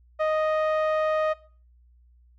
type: tone with low-pass filter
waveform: sawtooth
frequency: 622.3 Hz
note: D#5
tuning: in tune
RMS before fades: -24 dBFS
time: 0.19-1.34 s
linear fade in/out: 20 ms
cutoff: 1500 Hz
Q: 0.78
effects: noise-tail reverb RT60 0.4 s tail -19 dB re dry + added 60 Hz sine -54 dBFS peak until 2.38 s